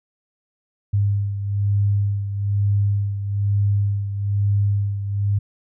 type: beating tone pair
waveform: sine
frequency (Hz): 100.9 / 102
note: G#2 / G#2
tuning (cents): -49 / -31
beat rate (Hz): 1.1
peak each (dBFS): -18 / -25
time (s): 0.93-5.39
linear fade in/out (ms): 10
effects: none